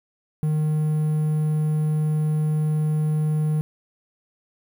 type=tone; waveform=triangle; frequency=153.6 Hz; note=D#3; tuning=22 cents flat; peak=-17 dBFS; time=0.43-3.61 s; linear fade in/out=0 ms; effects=8-bit